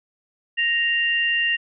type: tone pair together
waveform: sine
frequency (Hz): 1867.9 / 2785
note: A#6 / F7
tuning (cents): +3 / -5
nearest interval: perfect fifth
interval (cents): 692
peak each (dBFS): -21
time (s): 0.57-1.57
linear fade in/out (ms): 20
effects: none